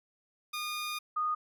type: tone pair in turn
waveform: 15% pulse / sine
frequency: 1220 / 1233.5 Hz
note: D#6 / D#6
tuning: -34 / -15 cents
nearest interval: unison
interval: 19 cents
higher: second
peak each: -28 dBFS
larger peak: neither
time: 0.53-0.99 / 1.16-1.35 s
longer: first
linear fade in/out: 10 ms
effects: none